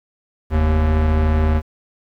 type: tone pair together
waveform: square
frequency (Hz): 43.69 / 77.78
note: F1 / D#2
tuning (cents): +1 / 0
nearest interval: minor seventh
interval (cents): 999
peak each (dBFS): -22 / -15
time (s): 0.5-1.62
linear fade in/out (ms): 50
effects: low-pass 2000 Hz 12 dB/octave + 8-bit